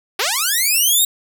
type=linear sweep; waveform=5% pulse; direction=up; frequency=349.2 to 3838 Hz; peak=-5 dBFS; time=0.19-1.05 s; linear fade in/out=5 ms; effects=none